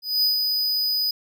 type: tone with ADSR envelope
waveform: square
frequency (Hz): 4978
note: D#8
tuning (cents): 0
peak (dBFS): -17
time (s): 0.02-1.11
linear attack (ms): 210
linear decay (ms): 130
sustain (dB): -4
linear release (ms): 5
effects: none